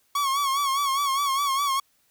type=tone with vibrato; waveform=45% pulse; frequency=1108.7 Hz; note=C#6; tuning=in tune; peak=-22 dBFS; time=0.15-1.8 s; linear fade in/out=5 ms; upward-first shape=sine; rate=4.9 Hz; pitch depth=71 cents each way; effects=white hiss -66 dBFS RMS until 2.1 s